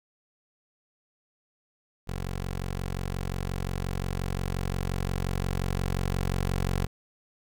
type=tone with level ramp; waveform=15% pulse; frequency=45.67 Hz; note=F#1; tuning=22 cents flat; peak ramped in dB=-25 to -19 dBFS; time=2.07-6.87 s; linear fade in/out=20 ms; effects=none